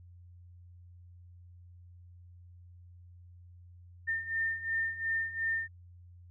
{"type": "beating tone pair", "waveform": "sine", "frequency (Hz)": [1808, 1810.8], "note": ["A6", "A6"], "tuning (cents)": [47, 49], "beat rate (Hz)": 2.8, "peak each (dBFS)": [-36, -32], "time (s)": [4.07, 5.68], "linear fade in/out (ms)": 20, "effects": ["added 88 Hz sine -51 dBFS peak until 6.3 s"]}